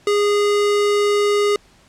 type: tone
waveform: square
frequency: 411.3 Hz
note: G#4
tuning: 17 cents flat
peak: -15 dBFS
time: 0.07-1.56 s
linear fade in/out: 2 ms
effects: pink hiss -52 dBFS RMS until 1.88 s + low-pass 8000 Hz 12 dB/octave